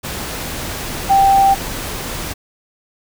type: tone in noise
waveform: sine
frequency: 784 Hz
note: G5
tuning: in tune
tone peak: -8 dBFS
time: 1.09-1.55 s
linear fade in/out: 20 ms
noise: pink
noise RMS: -25 dBFS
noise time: 0.03-2.34 s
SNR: +14 dB
effects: none